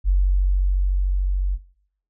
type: tone with level ramp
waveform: sine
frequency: 46.87 Hz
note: F#1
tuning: 23 cents sharp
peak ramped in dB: -13 to -18 dBFS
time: 0.04-1.59 s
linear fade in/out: 50 ms
effects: noise-tail reverb RT60 0.7 s tail -22 dB re dry